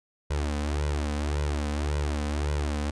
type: tone with flanger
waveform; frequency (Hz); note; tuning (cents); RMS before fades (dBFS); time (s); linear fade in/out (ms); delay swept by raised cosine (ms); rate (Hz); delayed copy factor
sawtooth; 73.42; D2; 0; -28; 0.3-2.91; 10; 2 to 4; 1.8; +0.8
effects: resampled to 22050 Hz

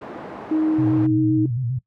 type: band-pass noise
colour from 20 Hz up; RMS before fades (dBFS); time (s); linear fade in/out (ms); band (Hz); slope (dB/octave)
pink; -35; 0.01-1.07; 10; 250 to 1000; 12
type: tone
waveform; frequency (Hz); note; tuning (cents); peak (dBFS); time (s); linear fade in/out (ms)
sine; 313.4; D#4; +13; -16; 0.51-1.46; 5
type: tone with vibrato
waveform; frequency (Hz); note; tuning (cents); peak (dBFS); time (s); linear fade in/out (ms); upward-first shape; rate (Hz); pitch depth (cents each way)
sine; 123.47; B2; 0; -21; 0.78-1.79; 10; square; 7.6; 90
effects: noise-tail reverb RT60 0.1 s tail -19 dB re dry

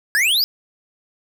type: exponential sweep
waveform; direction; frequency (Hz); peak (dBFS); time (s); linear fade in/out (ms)
square; up; 1615 to 5140; -15; 0.15-0.44; 0
effects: 7-bit

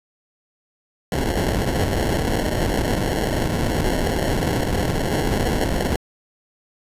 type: noise with sample-and-hold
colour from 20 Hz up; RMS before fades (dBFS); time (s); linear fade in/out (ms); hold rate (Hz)
pink; -21; 1.12-5.96; 2; 1225
effects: resampled to 32000 Hz

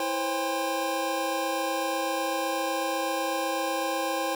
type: tone cluster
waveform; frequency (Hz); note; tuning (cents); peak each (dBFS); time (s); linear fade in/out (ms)
square; 327.8 / 507 / 535 / 802 / 1047; E4 / B4 / C5 / G5 / C6; -10 / +45 / +38 / +39 / +1; -35 / -39 / -32 / -32 / -35; 0-4.35; 2
effects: none

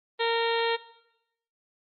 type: harmonic tone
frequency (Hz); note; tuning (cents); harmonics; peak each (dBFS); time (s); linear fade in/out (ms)
461.3; A#4; -18; 1 / 2 / 3 / 4 / 5 / 6 / 7 / 8 / 9; -26 / -30 / -37 / -33 / -38 / -38 / -35 / -35 / -39; 0.19-0.77; 20
effects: noise-tail reverb RT60 0.8 s tail -17 dB re dry + Opus 32 kbps

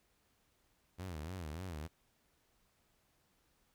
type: tone with vibrato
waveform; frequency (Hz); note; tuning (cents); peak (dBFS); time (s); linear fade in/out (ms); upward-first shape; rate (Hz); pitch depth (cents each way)
sawtooth; 84; E2; +33; -38; 0.98-1.88; 20; sine; 3.4; 210
effects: pink hiss -75 dBFS RMS until 3.74 s

